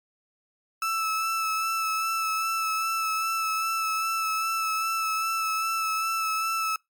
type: tone with vibrato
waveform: 35% pulse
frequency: 1314 Hz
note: E6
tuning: 6 cents flat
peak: -23 dBFS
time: 0.82-6.76 s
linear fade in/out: 2 ms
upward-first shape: sine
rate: 2.5 Hz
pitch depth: 20 cents each way
effects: noise-tail reverb RT60 0.2 s tail -26 dB re dry + MP3 96 kbps